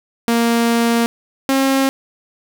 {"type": "tone pair in turn", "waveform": "sawtooth", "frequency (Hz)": [233.1, 269.3], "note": ["A#3", "C#4"], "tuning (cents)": [0, -50], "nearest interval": "major second", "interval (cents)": 250, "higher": "second", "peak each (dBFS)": -9, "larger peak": "neither", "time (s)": [[0.28, 1.06], [1.49, 1.89]], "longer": "first", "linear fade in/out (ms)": 0, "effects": ["7-bit"]}